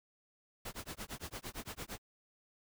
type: noise with tremolo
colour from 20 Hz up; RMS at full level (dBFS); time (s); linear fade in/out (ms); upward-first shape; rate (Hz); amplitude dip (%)
pink; -42; 0.65-1.99; 5; sine; 8.8; 100
effects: none